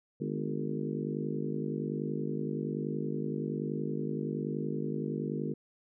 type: harmonic tone with a mistuned harmonic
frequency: 50.6 Hz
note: G#1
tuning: 44 cents flat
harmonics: 3 / 4 / 5 / 6 / 7 / 8 / 9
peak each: -37 / -38 / -39 / -40 / -40 / -41 / -42 dBFS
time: 0.2-5.54 s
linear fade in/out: 10 ms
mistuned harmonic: 4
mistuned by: +69 cents
effects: none